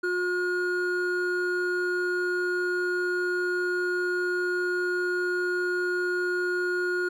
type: tone pair together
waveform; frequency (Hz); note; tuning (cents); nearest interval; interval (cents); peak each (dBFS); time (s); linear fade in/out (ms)
triangle; 359 / 1436; F4 / F6; +48 / +48; 2 octaves; 2400; -25 / -26; 0.03-7.09; 10
effects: none